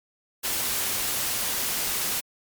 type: noise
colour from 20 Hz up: white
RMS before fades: -27 dBFS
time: 0.43-2.21 s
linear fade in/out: 20 ms
effects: MP3 96 kbps